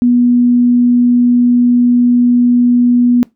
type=tone; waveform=sine; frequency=243.4 Hz; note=B3; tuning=25 cents flat; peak=-6 dBFS; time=0.02-3.23 s; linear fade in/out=0 ms; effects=noise-tail reverb RT60 0.2 s tail -22 dB re dry